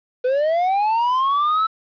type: linear sweep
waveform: triangle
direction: up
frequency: 490.8 to 1325 Hz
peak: -14 dBFS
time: 0.24-1.67 s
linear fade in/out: 10 ms
effects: resampled to 11025 Hz + 8-bit